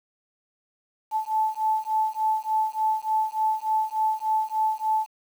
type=beating tone pair; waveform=sine; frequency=870 / 873.4 Hz; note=A5 / A5; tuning=-20 / -13 cents; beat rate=3.4 Hz; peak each=-25 dBFS; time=1.11-5.07 s; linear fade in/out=50 ms; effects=8-bit